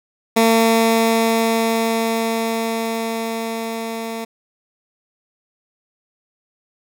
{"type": "tone with level ramp", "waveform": "15% pulse", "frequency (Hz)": 226.6, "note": "A#3", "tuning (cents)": -49, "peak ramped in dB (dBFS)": [-5, -19], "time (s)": [0.36, 4.25], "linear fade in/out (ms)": 10, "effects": []}